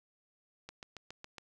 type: click train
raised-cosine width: 0.2 ms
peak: -28 dBFS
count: 6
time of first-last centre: 0.69-1.383 s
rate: 7.22 Hz
effects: none